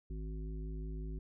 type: harmonic tone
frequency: 52.8 Hz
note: G#1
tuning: 29 cents sharp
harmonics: 1 / 3 / 5 / 7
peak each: -39 / -47 / -52 / -53 dBFS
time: 0.1-1.19 s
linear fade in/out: 5 ms
effects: none